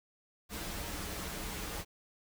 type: noise with comb filter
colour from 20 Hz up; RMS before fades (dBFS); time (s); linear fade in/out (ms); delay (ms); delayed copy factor
pink; -40; 0.49-1.85; 50; 7.9; -0.6
effects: none